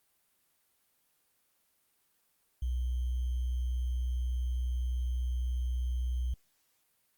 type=tone with sample-and-hold; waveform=sine; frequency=61.74 Hz; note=B1; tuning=in tune; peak=-29 dBFS; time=2.62-6.34 s; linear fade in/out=5 ms; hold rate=3150 Hz; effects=white hiss -73 dBFS RMS until 7.17 s + Opus 32 kbps